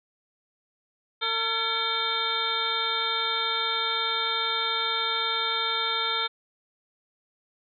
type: harmonic tone with a mistuned harmonic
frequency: 452.8 Hz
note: A4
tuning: 50 cents sharp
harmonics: 1 / 2 / 3 / 4 / 5 / 7 / 8 / 9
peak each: -37 / -35 / -30 / -38 / -34 / -35 / -28 / -37 dBFS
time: 1.21-6.28 s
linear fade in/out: 20 ms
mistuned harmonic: 4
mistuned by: -97 cents
effects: none